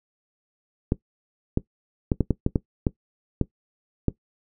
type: clicks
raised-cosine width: 3 ms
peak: -7 dBFS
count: 10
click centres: 0.921 / 1.574 / 2.118 / 2.207 / 2.307 / 2.464 / 2.558 / 2.868 / 3.413 / 4.083 s
effects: noise-tail reverb RT60 0.1 s tail -18 dB re dry